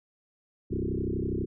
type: tone with frequency modulation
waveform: sine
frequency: 219.5 Hz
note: A3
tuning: 4 cents flat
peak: -27 dBFS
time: 0.7-1.46 s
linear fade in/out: 20 ms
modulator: 32.2 Hz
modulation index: 5.5
effects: none